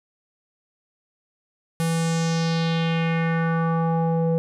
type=tone with low-pass filter sweep; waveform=square; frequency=164.81 Hz; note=E3; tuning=in tune; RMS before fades=-22 dBFS; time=1.8-4.38 s; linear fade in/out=0 ms; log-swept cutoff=11000 to 530 Hz; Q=2.5; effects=none